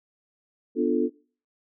sine chord, B half-diminished seventh, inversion none, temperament equal, 246.9 / 293.7 / 349.2 / 440 Hz, B3 / D4 / F4 / A4, 0 / 0 / 0 / 0 cents, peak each -26 dBFS, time 0.75-1.1 s, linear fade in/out 50 ms, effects noise-tail reverb RT60 0.4 s tail -21 dB re dry

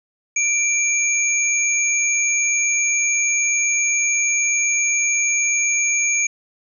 sine tone pair together, 2349 / 6644 Hz, D7 / G#8, 0 / 0 cents, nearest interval octave + tritone, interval 1800 cents, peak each -19 dBFS, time 0.36-6.27 s, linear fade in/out 5 ms, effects none

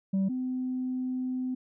sine tone pair in turn, 192.9 / 255.3 Hz, G3 / C4, -28 / -42 cents, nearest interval perfect fourth, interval 486 cents, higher second, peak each -21 / -28 dBFS, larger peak first, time 0.13-0.29 / 0.29-1.55 s, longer second, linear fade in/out 10 ms, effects tanh soft clip ceiling -23 dBFS

